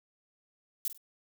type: noise with echo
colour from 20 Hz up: violet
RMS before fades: -32 dBFS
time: 0.85-0.88 s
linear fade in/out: 0 ms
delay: 48 ms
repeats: 2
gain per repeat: -12 dB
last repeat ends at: 0.976 s
effects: none